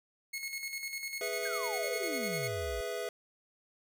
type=tone with tremolo; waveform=sawtooth; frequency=2175 Hz; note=C#7; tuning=33 cents flat; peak=-32 dBFS; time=0.33-2.48 s; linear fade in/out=10 ms; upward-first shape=square; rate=10 Hz; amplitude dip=50%
type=chord; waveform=square; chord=E major; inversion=first; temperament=equal; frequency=415.3 / 493.9 / 659.3 Hz; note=G#4 / B4 / E5; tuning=0 / 0 / 0 cents; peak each=-40 dBFS; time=1.21-3.09 s; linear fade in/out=2 ms
type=exponential sweep; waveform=sine; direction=down; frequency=1647 to 51 Hz; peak=-38 dBFS; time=1.45-2.81 s; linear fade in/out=5 ms
effects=none